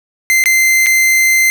45% pulse tone with dropouts, 2078 Hz, C7, 12 cents flat, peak -8 dBFS, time 0.3-1.5 s, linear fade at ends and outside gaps 0 ms, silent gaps 0.439-0.458 / 0.861-0.867 s, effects none

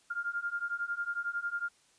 sine beating tone pair, 1398 / 1409 Hz, F6 / F6, +1 / +15 cents, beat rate 11 Hz, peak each -36 / -35 dBFS, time 0.1-1.69 s, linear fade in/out 10 ms, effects white hiss -66 dBFS RMS until 1.98 s + resampled to 22050 Hz

